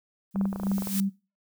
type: noise with exponential growth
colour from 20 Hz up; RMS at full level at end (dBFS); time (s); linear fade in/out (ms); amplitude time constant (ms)
blue; -30; 0.31-1; 0; 150
type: tone with tremolo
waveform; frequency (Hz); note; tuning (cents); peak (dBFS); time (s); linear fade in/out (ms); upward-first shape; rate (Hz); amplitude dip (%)
sine; 196; G3; 0; -23; 0.34-1.1; 20; sine; 3.3; 75
type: clicks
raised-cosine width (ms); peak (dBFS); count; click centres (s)
1; -21; 12; 0.359 / 0.412 / 0.455 / 0.529 / 0.56 / 0.599 / 0.634 / 0.669 / 0.716 / 0.782 / 0.822 / 0.872
effects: noise-tail reverb RT60 0.3 s tail -21 dB re dry